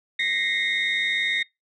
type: tone cluster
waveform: sine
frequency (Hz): 1867 / 2047 / 2147 / 3705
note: A#6 / C7 / C7 / A#7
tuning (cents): +2 / -38 / +44 / -11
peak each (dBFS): -26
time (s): 0.19-1.43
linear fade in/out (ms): 5
effects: noise-tail reverb RT60 0.2 s tail -25 dB re dry + tanh soft clip ceiling -15 dBFS